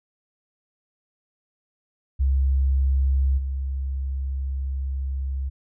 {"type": "tone with level steps", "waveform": "sine", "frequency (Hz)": 67.2, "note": "C2", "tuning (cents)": 47, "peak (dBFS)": [-17, -24], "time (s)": [2.19, 5.5], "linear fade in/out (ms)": 20, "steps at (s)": 3.37, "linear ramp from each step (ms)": 20, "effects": []}